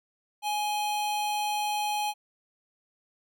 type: tone pair together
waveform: square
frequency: 837 / 3160 Hz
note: G#5 / G7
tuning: +13 / +13 cents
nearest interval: octave + major seventh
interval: 2300 cents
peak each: -28 / -39 dBFS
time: 0.42-2.14 s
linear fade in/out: 50 ms
effects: none